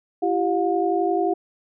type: tone cluster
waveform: sine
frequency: 338 / 389.4 / 716 Hz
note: E4 / G4 / F5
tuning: +43 / -12 / +43 cents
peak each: -23 dBFS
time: 0.22-1.34 s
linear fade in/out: 10 ms
effects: none